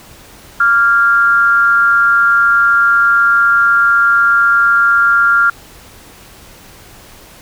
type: tone with amplitude modulation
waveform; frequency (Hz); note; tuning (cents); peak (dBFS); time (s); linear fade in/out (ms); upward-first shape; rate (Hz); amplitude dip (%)
sine; 1392; F6; -6; -4; 0.6-5.5; 5; sine; 236; 65
effects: pink hiss -39 dBFS RMS until 7.41 s